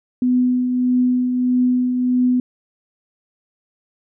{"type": "tone with tremolo", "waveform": "sine", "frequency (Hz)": 250, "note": "B3", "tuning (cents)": 21, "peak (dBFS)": -12, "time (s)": [0.22, 2.4], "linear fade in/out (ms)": 2, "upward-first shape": "triangle", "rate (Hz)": 1.6, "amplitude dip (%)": 45, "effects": []}